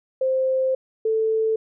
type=tone pair in turn; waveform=sine; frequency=523.3 / 441.8 Hz; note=C5 / A4; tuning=0 / +7 cents; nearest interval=minor third; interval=293 cents; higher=first; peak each=-18 dBFS; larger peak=neither; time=0.21-0.75 / 1.05-1.56 s; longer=first; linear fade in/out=5 ms; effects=none